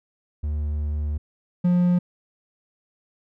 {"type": "tone pair in turn", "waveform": "triangle", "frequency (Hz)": [74.6, 177.43], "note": ["D2", "F3"], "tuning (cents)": [28, 28], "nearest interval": "octave + minor third", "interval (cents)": 1500, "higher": "second", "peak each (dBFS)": [-21, -14], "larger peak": "second", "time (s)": [[0.43, 1.18], [1.64, 1.99]], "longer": "first", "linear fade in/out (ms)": 10, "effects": []}